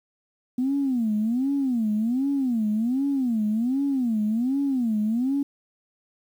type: tone with vibrato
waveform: sine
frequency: 243.6 Hz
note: B3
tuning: 24 cents flat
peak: -20 dBFS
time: 0.58-5.43 s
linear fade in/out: 5 ms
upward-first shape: sine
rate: 1.3 Hz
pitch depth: 250 cents each way
effects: tanh soft clip ceiling -16 dBFS + 9-bit